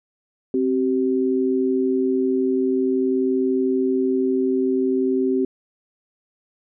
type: tone pair together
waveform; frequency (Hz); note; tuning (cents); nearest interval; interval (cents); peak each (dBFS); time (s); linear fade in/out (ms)
sine; 262.9 / 383.4; C4 / G4; +8 / -38; perfect fifth; 654; -20; 0.54-5.45; 2
effects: none